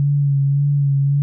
sine tone with vibrato, 141 Hz, C#3, 30 cents sharp, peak -13 dBFS, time 0-1.22 s, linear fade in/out 0 ms, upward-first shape sine, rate 1.8 Hz, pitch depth 29 cents each way, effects none

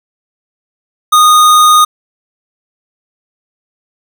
square tone, 1234 Hz, D#6, 15 cents flat, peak -4 dBFS, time 1.12-1.85 s, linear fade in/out 10 ms, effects none

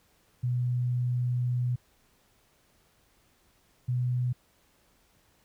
sine tone pair in turn, 123.47 / 124.26 Hz, B2 / B2, 0 / +11 cents, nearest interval unison, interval 11 cents, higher second, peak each -25 dBFS, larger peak neither, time 0.43-1.76 / 3.88-4.33 s, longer first, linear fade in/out 10 ms, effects pink hiss -66 dBFS RMS until 5.44 s

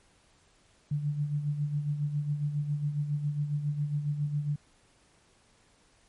sine tone with tremolo, 146.83 Hz, D3, in tune, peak -25 dBFS, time 0.91-4.56 s, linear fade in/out 5 ms, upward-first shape sine, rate 7.3 Hz, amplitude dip 60%, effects pink hiss -64 dBFS RMS until 6.08 s + MP3 48 kbps

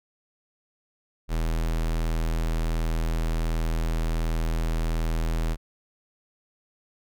square tone, 40.68 Hz, E1, 22 cents flat, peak -24 dBFS, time 1.28-5.57 s, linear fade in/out 50 ms, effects none

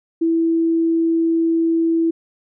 sine tone, 329.6 Hz, E4, in tune, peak -14 dBFS, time 0.21-2.11 s, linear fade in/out 10 ms, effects none

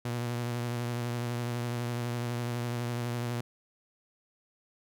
sawtooth tone with vibrato, 120 Hz, B2, 49 cents flat, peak -27 dBFS, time 0.05-3.41 s, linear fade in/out 5 ms, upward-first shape triangle, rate 12 Hz, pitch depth 33 cents each way, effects none

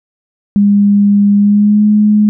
sine tone with pitch glide, 202.9 to 210.4 Hz, G#3 to G#3, -40 to +23 cents, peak -5 dBFS, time 0.56-2.29 s, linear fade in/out 0 ms, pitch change +63 cents, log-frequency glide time 1.36-1.84 s, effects none

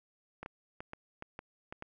clicks, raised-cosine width 0.5 ms, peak -27 dBFS, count 8, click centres 0.43 / 0.461 / 0.805 / 0.934 / 1.224 / 1.391 / 1.725 / 1.824 s, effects none

